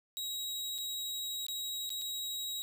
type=tone with dropouts; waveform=sawtooth; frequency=3828 Hz; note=A#7; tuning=45 cents sharp; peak=-33 dBFS; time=0.17-2.62 s; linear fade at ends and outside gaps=0 ms; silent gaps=0.781-0.785 / 1.466-1.484 / 1.893-1.903 / 2.015-2.019 s; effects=none